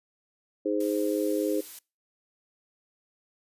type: harmonic tone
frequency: 103.83 Hz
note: G#2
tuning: in tune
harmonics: 3 / 4 / 5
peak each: -28 / -29 / -30 dBFS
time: 0.65-1.61 s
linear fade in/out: 10 ms
type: noise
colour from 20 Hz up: blue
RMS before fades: -42 dBFS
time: 0.8-1.79 s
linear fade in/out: 5 ms
effects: noise-tail reverb RT60 0.3 s tail -25 dB re dry + resampled to 32000 Hz